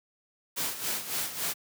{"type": "noise with tremolo", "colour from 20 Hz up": "white", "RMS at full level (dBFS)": -30, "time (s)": [0.56, 1.54], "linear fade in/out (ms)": 20, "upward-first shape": "sine", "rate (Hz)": 3.6, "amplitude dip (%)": 70, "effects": ["high-pass 100 Hz 12 dB/octave"]}